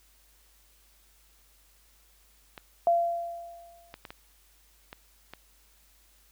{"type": "clicks", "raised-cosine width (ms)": 0.3, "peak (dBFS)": -25, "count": 6, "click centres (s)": [2.578, 3.941, 4.052, 4.105, 4.929, 5.336]}
{"type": "tone with exponential decay", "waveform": "sine", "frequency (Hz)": 685, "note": "F5", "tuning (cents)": -34, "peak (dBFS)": -18, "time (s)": [2.87, 3.93], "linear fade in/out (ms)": 1, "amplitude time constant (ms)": 230}
{"effects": ["added 50 Hz sine -63 dBFS peak until 6.31 s", "white hiss -63 dBFS RMS until 6.31 s"]}